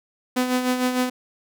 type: tone with tremolo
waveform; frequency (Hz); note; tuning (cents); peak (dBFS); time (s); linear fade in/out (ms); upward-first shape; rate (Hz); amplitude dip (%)
sawtooth; 251.9; B3; +34; -14; 0.36-1.1; 10; sine; 6.6; 55
effects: none